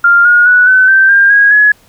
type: tone with pitch steps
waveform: sine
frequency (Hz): 1396.9 / 1435.3 / 1474.8 / 1515.4 / 1557.1 / 1600 / 1644 / 1689.3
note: F6 / F6 / F#6 / F#6 / G6 / G6 / G#6 / G#6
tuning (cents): 0 / +47 / -6 / +41 / -12 / +35 / -18 / +29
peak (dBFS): -3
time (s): 0.04-1.72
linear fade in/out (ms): 5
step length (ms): 210
effects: pink hiss -47 dBFS RMS until 1.88 s